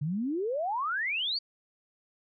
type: exponential sweep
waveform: sine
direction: up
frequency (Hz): 138.59 to 4699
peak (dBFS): -28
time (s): 0.01-1.39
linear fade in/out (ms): 10
effects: none